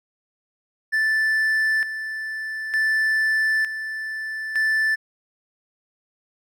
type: tone with tremolo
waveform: triangle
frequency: 1759 Hz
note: A6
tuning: 1 cent flat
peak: -16 dBFS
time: 0.92-4.96 s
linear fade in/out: 20 ms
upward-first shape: square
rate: 0.55 Hz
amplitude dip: 65%
effects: none